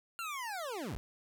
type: linear sweep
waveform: 25% pulse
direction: down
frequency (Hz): 1401 to 32.96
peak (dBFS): -34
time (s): 0.19-0.97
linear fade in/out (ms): 0
effects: none